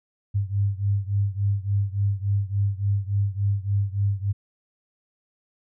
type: beating tone pair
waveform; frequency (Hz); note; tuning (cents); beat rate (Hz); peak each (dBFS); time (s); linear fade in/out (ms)
sine; 99 / 102.5; G2 / G#2; +18 / -22; 3.5; -23 / -25; 0.34-4.33; 20
effects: none